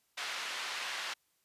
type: band-pass noise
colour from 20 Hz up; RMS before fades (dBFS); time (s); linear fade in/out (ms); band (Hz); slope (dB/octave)
pink; -39; 0.17-1.14; 10; 1300 to 4500; 12
effects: white hiss -75 dBFS RMS until 1.44 s + resampled to 32000 Hz